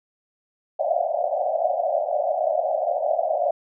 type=band-pass noise; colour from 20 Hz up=white; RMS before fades=-23 dBFS; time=0.79-3.51 s; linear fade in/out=5 ms; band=570 to 740 Hz; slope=96 dB/octave; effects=none